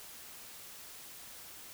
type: silence
effects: white hiss -50 dBFS RMS until 1.73 s